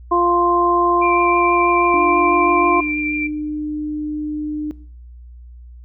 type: harmonic tone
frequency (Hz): 348.6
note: F4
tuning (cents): -3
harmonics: 1 / 2 / 3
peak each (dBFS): -17 / -21 / -15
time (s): 0.11-2.81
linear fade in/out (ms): 10
type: tone with vibrato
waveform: sine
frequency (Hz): 2364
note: D7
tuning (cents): +11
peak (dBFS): -21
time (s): 1.01-3.28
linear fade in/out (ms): 20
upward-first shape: triangle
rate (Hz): 6.2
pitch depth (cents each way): 17
type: tone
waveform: sine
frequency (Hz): 301.6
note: D4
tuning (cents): +46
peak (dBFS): -21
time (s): 1.94-4.71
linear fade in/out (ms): 0
effects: noise-tail reverb RT60 0.6 s tail -20 dB re dry + added 60 Hz sine -36 dBFS peak until 5.84 s